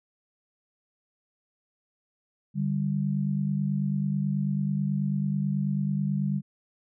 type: tone pair together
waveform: sine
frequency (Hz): 146.91 / 196.1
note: D3 / G3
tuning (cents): +1 / +1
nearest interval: perfect fourth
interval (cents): 500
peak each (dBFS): -27 / -27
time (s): 2.54-6.42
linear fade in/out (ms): 50
effects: none